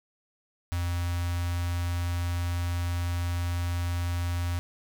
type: tone with notch filter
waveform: square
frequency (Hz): 87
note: F2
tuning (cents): -6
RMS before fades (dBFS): -29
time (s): 0.72-4.59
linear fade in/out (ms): 0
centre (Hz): 390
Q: 0.58
effects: none